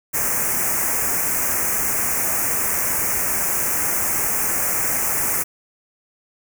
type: band-stop noise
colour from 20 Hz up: white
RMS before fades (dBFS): -21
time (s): 0.13-5.44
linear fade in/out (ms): 20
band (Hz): 2400 to 5900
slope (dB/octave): 48
effects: none